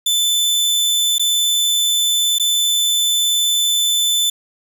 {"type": "tone with dropouts", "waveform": "sawtooth", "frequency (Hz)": 3519, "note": "A7", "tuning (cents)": 0, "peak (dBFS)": -11, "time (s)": [0.06, 4.3], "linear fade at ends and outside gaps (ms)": 5, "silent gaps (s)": [[1.183, 1.195], [2.385, 2.397]], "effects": ["7-bit"]}